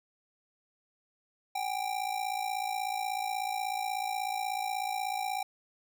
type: ring-modulated tone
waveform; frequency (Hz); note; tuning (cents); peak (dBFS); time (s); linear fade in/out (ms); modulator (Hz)
square; 785; G5; +2; -29; 1.55-5.43; 5; 28.2
effects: none